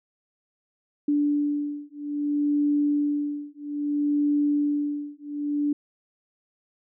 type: beating tone pair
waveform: sine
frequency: 291.5 / 292.11 Hz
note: D4 / D4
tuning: -13 / -9 cents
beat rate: 0.61 Hz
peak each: -25 dBFS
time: 1.08-5.73 s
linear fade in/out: 5 ms
effects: none

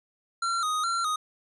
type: tone with vibrato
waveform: square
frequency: 1305 Hz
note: E6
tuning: 18 cents flat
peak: -26 dBFS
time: 0.42-1.16 s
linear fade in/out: 5 ms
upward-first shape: square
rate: 2.4 Hz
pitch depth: 80 cents each way
effects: resampled to 24000 Hz + 11-bit

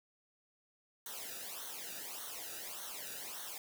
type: noise with flanger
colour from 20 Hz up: white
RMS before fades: -45 dBFS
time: 1.06-3.58 s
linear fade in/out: 2 ms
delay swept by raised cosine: 0.4 to 0.95 ms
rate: 1.7 Hz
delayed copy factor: -0.8
effects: none

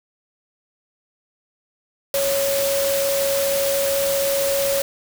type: tone in noise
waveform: sine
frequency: 554.4 Hz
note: C#5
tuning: in tune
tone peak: -19 dBFS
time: 2.14-4.82 s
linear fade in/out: 2 ms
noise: white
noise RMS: -25 dBFS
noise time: 2.14-4.82 s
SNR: +3 dB
effects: none

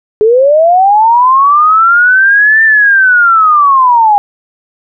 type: linear two-way sweep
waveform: sine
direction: up then down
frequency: 415.3 to 1794 to 803 Hz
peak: -3 dBFS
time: 0.21-4.18 s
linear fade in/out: 0 ms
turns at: 2.63 s
effects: none

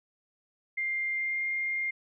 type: tone with pitch glide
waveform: sine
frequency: 2100 to 2116 Hz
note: C7 to C7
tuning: +6 to +19 cents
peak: -28 dBFS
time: 0.77-1.91 s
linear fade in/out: 10 ms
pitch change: +13 cents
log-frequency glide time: 1.11-1.43 s
effects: none

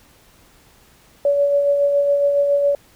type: tone with tremolo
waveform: sine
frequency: 569 Hz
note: C#5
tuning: 45 cents sharp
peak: -12 dBFS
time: 1.25-2.75 s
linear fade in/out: 2 ms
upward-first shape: sine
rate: 7.2 Hz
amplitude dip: 35%
effects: pink hiss -52 dBFS RMS until 2.95 s

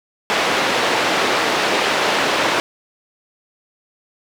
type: band-pass noise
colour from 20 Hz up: pink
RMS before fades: -18 dBFS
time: 0.3-2.6 s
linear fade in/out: 0 ms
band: 390 to 3800 Hz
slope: 12 dB/octave
effects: none

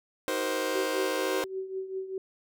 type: chord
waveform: sawtooth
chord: C half-diminished seventh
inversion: first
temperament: just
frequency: 314 / 376.7 / 470.9 / 523.3 Hz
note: Eb4 / Gb4 / Bb4 / C5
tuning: +16 / +31 / +18 / 0 cents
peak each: -31 / -32 / -30 / -27 dBFS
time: 0.28-1.44 s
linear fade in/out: 0 ms
type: tone with tremolo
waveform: sine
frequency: 380.4 Hz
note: F#4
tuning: 48 cents sharp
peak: -29 dBFS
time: 0.75-2.18 s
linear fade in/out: 2 ms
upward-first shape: triangle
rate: 5.1 Hz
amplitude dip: 75%
effects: none

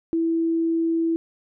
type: tone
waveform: sine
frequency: 329.6 Hz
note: E4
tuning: in tune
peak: -19 dBFS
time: 0.13-1.16 s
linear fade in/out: 0 ms
effects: none

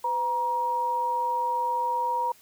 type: tone pair together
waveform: sine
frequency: 505 / 947.5 Hz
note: B4 / A#5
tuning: +39 / +28 cents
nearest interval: major seventh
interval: 1089 cents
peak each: -34 / -24 dBFS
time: 0.04-2.32 s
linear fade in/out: 5 ms
effects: white hiss -56 dBFS RMS until 2.41 s

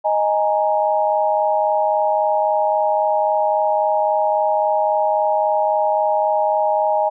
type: chord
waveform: sine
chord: D# suspended fourth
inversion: none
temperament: just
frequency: 622.3 / 829.7 / 933.4 Hz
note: D#5 / G#5 / A#5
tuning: 0 / -2 / +2 cents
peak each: -18 / -18 / -23 dBFS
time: 0.04-7.1 s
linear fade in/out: 20 ms
effects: none

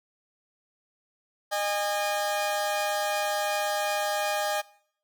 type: tone pair together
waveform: sawtooth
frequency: 612 / 816.9 Hz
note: D#5 / G#5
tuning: -29 / -29 cents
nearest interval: perfect fourth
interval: 500 cents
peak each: -25 dBFS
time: 1.51-4.62 s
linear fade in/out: 20 ms
effects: noise-tail reverb RT60 0.6 s tail -21 dB re dry

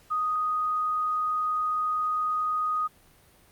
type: tone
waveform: sine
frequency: 1244.5 Hz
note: D#6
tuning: in tune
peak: -24 dBFS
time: 0.1-2.88 s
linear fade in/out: 20 ms
effects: pink hiss -58 dBFS RMS until 3.51 s + Opus 48 kbps

